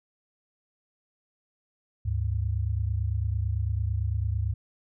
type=tone pair together; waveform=sine; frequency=73.42 / 102.37 Hz; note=D2 / G#2; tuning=0 / -24 cents; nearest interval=tritone; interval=576 cents; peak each=-28 / -27 dBFS; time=2.05-4.54 s; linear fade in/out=10 ms; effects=none